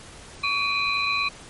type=tone cluster; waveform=sine; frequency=1132 / 2375 / 2484 / 4011 Hz; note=C#6 / D7 / D#7 / B7; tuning=+36 / +19 / -3 / +26 cents; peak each=-27 / -28 / -26 / -28 dBFS; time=0.43-1.29 s; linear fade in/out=10 ms; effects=pink hiss -44 dBFS RMS until 1.49 s + MP3 48 kbps